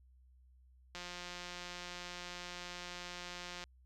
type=click train; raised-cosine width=0.2 ms; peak=-28 dBFS; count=477; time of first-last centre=0.95-3.639 s; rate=177 Hz; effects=added 63 Hz sine -61 dBFS peak until 3.85 s